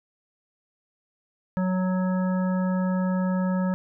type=harmonic tone; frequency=185 Hz; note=F#3; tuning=in tune; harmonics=1 / 3 / 5 / 7 / 9; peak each=-22 / -32 / -36 / -39 / -41 dBFS; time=1.57-3.74 s; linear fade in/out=0 ms; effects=none